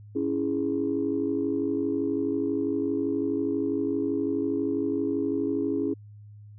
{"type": "chord", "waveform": "sine", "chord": "C# minor", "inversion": "none", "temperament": "equal", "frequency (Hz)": [277.2, 329.6, 415.3], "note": ["C#4", "E4", "G#4"], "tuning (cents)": [0, 0, 0], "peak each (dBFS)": [-27, -29, -29], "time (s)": [0.15, 5.94], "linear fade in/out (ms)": 10, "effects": ["tanh soft clip ceiling -15 dBFS", "added 104 Hz sine -44 dBFS peak until 6.58 s"]}